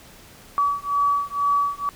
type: beating tone pair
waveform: sine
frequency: 1141 / 1143.1 Hz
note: C#6 / D6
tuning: +50 / -47 cents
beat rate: 2.1 Hz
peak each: -22 dBFS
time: 0.58-1.89 s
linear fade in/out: 0 ms
effects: pink hiss -47 dBFS RMS until 1.95 s